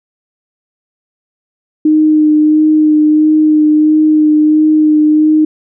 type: tone with vibrato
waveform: sine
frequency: 306.7 Hz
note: D#4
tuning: 25 cents flat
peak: -5 dBFS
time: 1.85-5.45 s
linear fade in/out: 5 ms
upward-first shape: sine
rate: 1.5 Hz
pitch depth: 15 cents each way
effects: none